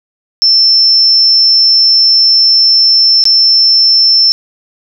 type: tone with dropouts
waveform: sine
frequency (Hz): 5340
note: E8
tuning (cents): +22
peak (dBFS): -4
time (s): 0.42-4.32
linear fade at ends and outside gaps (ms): 0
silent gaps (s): 3.239-3.254
effects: none